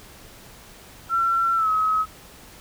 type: tone with pitch glide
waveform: sine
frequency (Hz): 1354 to 1278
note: E6 to D#6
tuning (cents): +46 to +46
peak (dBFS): -18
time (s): 1.09-2.06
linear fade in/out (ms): 50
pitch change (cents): -100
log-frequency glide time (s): 1.55-1.69
effects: pink hiss -46 dBFS RMS until 2.6 s